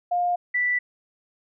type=tone pair in turn; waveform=sine; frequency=708 / 1971.5 Hz; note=F5 / B6; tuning=+23 / -4 cents; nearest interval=octave + tritone; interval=1773 cents; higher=second; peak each=-20 dBFS; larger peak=neither; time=0.11-0.36 / 0.54-0.79 s; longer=neither; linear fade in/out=10 ms; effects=none